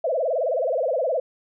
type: tone with vibrato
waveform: sine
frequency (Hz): 578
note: D5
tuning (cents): -28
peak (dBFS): -20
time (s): 0.04-1.2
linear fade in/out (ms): 5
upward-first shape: sine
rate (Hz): 19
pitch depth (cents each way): 270
effects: none